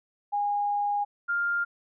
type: tone pair in turn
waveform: sine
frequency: 819 / 1400.7 Hz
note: G#5 / F6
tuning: -24 / +5 cents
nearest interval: major sixth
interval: 929 cents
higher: second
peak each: -24 dBFS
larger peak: neither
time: 0.32-1.05 / 1.28-1.65 s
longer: first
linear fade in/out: 20 ms
effects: none